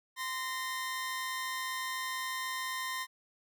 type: tone pair together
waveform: sawtooth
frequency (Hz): 1034.9 / 1844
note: C6 / A#6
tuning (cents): -19 / -19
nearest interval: minor seventh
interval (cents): 1000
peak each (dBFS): -33 / -35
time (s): 0.16-3.07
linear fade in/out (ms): 50
effects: none